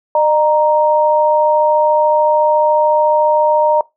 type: tone pair together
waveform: sine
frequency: 606.7 / 934 Hz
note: D#5 / A#5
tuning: -44 / +3 cents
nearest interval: perfect fifth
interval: 747 cents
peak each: -12 dBFS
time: 0.15-3.81 s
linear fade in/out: 2 ms
effects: noise-tail reverb RT60 0.2 s tail -22 dB re dry